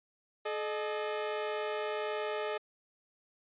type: tone pair together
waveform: sawtooth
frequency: 428 / 611.3 Hz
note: A4 / D#5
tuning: -48 / -31 cents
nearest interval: tritone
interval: 617 cents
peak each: -31 / -33 dBFS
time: 0.45-2.58 s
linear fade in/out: 10 ms
effects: resampled to 8000 Hz